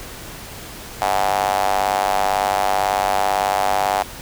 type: tone with high-pass filter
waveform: square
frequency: 49 Hz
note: G1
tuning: in tune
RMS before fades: -19 dBFS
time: 1.01-4.03 s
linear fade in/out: 10 ms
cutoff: 750 Hz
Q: 5.2
effects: pink hiss -35 dBFS RMS until 4.21 s

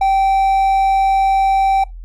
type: tone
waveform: triangle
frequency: 777 Hz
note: G5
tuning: 16 cents flat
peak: -9 dBFS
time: 0.01-1.84 s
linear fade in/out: 5 ms
effects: noise-tail reverb RT60 0.2 s tail -23 dB re dry + added 42 Hz sine -29 dBFS peak until 2.04 s

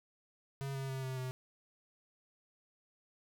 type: tone with pitch steps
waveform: square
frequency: 137.3 / 135.1 / 132.93 / 130.8 / 128.7 Hz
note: C#3 / C#3 / C3 / C3 / C3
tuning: -16 / -44 / +28 / 0 / -28 cents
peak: -38 dBFS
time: 0.61-1.31 s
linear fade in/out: 0 ms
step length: 140 ms
effects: none

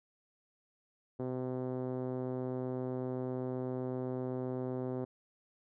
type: tone with low-pass filter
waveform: 5% pulse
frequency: 127.8 Hz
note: C3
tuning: 40 cents flat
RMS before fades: -37 dBFS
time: 1.19-5.05 s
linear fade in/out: 10 ms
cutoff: 400 Hz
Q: 1.2
effects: none

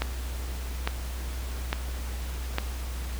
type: click train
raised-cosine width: 0.3 ms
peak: -10 dBFS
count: 4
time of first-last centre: 0.02-2.584 s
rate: 1.17 Hz
effects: added 62 Hz sine -31 dBFS peak until 3.19 s + pink hiss -42 dBFS RMS until 3.19 s

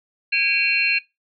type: tone cluster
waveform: sine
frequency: 1636 / 2300 / 2477 / 2713 / 4193 Hz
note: G#6 / D7 / D#7 / E7 / C8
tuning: -26 / -37 / -8 / +49 / +3 cents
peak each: -29 / -25 / -24 / -20 / -26 dBFS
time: 0.32-0.99 s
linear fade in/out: 10 ms
effects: noise-tail reverb RT60 0.2 s tail -18 dB re dry

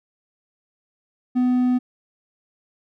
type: tone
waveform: triangle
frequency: 250 Hz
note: B3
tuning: 21 cents sharp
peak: -14 dBFS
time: 1.35-1.79 s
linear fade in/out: 20 ms
effects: none

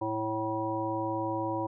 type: harmonic tone with a mistuned harmonic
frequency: 110 Hz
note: A2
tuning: in tune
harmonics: 1 / 3 / 5 / 7 / 9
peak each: -39 / -33 / -36 / -38 / -34 dBFS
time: 0.01-1.67 s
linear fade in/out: 10 ms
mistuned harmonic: 9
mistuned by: -42 cents
effects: none

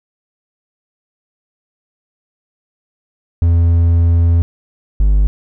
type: tone pair in turn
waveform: triangle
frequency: 84.6 / 50.3 Hz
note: E2 / G1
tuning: +45 / +45 cents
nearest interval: major sixth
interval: 900 cents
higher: first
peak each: -6 dBFS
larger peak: neither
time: 3.42-4.42 / 5-5.27 s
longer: first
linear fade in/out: 0 ms
effects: none

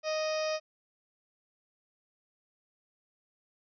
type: harmonic tone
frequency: 622.3 Hz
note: D#5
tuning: in tune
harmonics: 1 / 2 / 3 / 4 / 5 / 6 / 7 / 8 / 9 / 10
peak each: -30 / -40 / -44 / -41 / -49 / -48 / -51 / -43 / -44 / -57 dBFS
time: 0.03-0.6 s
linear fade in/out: 50 ms
effects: none

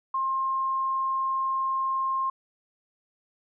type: tone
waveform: sine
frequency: 1063 Hz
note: C6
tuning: 27 cents sharp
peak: -24 dBFS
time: 0.14-2.3 s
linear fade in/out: 5 ms
effects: none

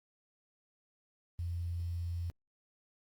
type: tone with quantisation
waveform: sine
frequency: 86.1 Hz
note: F2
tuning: 24 cents flat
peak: -34 dBFS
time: 1.39-2.3 s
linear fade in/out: 0 ms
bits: 10
effects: Opus 24 kbps

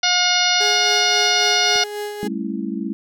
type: harmonic tone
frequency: 718 Hz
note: F5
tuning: 48 cents sharp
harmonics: 1 / 2 / 3 / 4 / 5 / 6 / 7 / 8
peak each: -23 / -23 / -23 / -23 / -23 / -23 / -23 / -23 dBFS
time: 0.03-1.84 s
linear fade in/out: 5 ms
type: tone with tremolo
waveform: 35% pulse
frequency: 415.3 Hz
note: G#4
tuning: in tune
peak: -22 dBFS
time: 0.6-2.28 s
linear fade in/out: 10 ms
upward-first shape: sine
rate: 3.7 Hz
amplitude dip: 45%
type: click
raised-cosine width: 2 ms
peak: -24 dBFS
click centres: 1.758 s
type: chord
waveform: sine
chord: A dominant seventh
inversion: third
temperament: just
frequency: 198 / 220 / 275 / 330 Hz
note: G3 / A3 / C#4 / E4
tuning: +18 / 0 / -14 / +2 cents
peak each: -27 / -27 / -29 / -29 dBFS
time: 2.23-2.93 s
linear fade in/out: 0 ms
effects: none

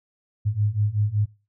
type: beating tone pair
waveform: sine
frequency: 101.9 / 107.2 Hz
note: G#2 / A2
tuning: -32 / -45 cents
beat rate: 5.3 Hz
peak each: -24 / -22 dBFS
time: 0.45-1.26 s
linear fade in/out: 20 ms
effects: noise-tail reverb RT60 0.3 s tail -21 dB re dry

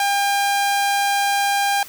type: tone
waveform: sawtooth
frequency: 802 Hz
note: G5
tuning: 39 cents sharp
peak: -13 dBFS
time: 0-1.83 s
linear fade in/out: 2 ms
effects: white hiss -40 dBFS RMS until 1.88 s

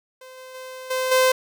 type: tone with level steps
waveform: sawtooth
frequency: 516 Hz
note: C5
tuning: 24 cents flat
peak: -37 / -35 / -31 / -18 / -11 dBFS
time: 0.21-1.32 s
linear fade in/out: 5 ms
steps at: 0.37 / 0.54 / 0.9 / 1.11 s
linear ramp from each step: 10 ms
effects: none

